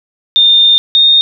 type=tone pair in turn; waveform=sine; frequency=3626 / 3677 Hz; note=A#7 / A#7; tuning=-49 / -24 cents; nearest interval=unison; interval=25 cents; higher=second; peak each=-4 dBFS; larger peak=neither; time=0.36-0.78 / 0.95-1.21 s; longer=first; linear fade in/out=0 ms; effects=none